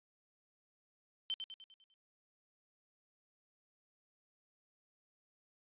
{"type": "tone with echo", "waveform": "sine", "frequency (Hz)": 3099, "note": "G7", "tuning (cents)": -21, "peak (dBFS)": -34, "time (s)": [1.3, 1.34], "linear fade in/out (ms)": 0, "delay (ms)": 100, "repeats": 6, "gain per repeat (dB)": -6, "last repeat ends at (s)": 1.94, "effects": ["resampled to 8000 Hz"]}